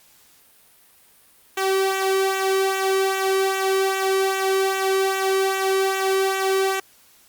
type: tone with flanger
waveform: sawtooth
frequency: 384.7 Hz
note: G4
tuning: 33 cents flat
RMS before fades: -21 dBFS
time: 1.57-6.8 s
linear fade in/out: 5 ms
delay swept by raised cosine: 0.2 to 1.2 ms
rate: 2.5 Hz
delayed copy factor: -0.6
effects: white hiss -54 dBFS RMS until 7.28 s + Opus 48 kbps